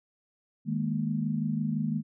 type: chord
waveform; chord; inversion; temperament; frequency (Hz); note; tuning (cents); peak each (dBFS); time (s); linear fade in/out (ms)
sine; D# suspended fourth; none; just; 155.56 / 207.4 / 233.3; D#3 / G#3 / A#3; 0 / -2 / +2; -31; 0.65-2.03; 50
effects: none